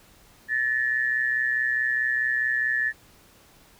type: tone pair together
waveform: sine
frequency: 1740 / 1864.7 Hz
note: A6 / A#6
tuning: -20 / 0 cents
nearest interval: minor second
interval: 120 cents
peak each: -23 / -27 dBFS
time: 0.48-2.93 s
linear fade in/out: 50 ms
effects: pink hiss -55 dBFS RMS until 3.79 s